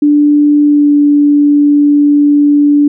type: tone with pitch glide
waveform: sine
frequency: 293.7 to 290.8 Hz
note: D4 to D4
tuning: 0 to -17 cents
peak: -4 dBFS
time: 0.02-2.88 s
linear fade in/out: 5 ms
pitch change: -17 cents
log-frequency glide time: 0.64-0.92 s
effects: none